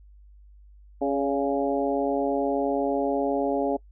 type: harmonic tone with a mistuned harmonic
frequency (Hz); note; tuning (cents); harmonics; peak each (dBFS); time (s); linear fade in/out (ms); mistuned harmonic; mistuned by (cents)
138.59; C#3; 0; 2 / 3 / 4 / 5 / 6; -27 / -28 / -28 / -30 / -33; 1.01-3.77; 10; 4; +32
effects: noise-tail reverb RT60 0.1 s tail -23 dB re dry + added 50 Hz sine -48 dBFS peak until 3.91 s